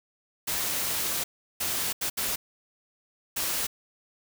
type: noise bursts at uneven times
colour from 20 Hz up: white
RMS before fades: -29 dBFS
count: 5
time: 0.47-1.24 / 1.6-1.93 / 2.01-2.1 / 2.17-2.36 / 3.36-3.67 s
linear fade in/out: 10 ms
effects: none